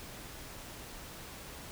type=silence; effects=pink hiss -47 dBFS RMS until 1.71 s